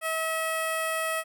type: tone with notch filter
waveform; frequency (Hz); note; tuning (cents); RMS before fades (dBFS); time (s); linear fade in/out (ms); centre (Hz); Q
10% pulse; 644; E5; -41; -29; 0.01-1.24; 50; 4000; 1.1
effects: none